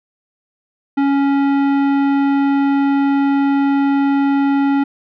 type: tone with tanh clipping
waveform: sine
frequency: 278.3 Hz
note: C#4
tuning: 7 cents sharp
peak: -14 dBFS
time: 0.97-4.84 s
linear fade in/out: 10 ms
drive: 15 dB
effects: none